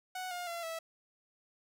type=tone with pitch steps; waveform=sawtooth; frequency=740 / 710.3 / 681.7 / 654.3 Hz; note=F#5 / F5 / F5 / E5; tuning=0 / +29 / -42 / -13 cents; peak=-34 dBFS; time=0.15-0.79 s; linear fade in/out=5 ms; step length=160 ms; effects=none